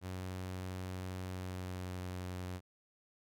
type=tone with pitch glide; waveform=sawtooth; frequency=92.5 to 91.07 Hz; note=F#2 to F#2; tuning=0 to -27 cents; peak=-36 dBFS; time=0.01-2.61 s; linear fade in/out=50 ms; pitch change=-27 cents; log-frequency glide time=1.26-2.08 s; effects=none